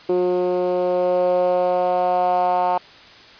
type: tone with band-pass filter sweep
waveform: 10% pulse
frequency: 180 Hz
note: F#3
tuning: 47 cents flat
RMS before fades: -19 dBFS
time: 0.09-2.78 s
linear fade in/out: 5 ms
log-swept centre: 380 to 820 Hz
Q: 3.9
effects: white hiss -44 dBFS RMS until 3.39 s + resampled to 11025 Hz